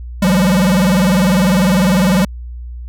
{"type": "tone with vibrato", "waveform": "square", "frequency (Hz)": 186.4, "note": "F#3", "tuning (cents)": 13, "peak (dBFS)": -10, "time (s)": [0.22, 2.25], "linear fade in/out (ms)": 5, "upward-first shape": "square", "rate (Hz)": 20, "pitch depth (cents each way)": 140, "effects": ["added 60 Hz sine -25 dBFS peak until 2.88 s"]}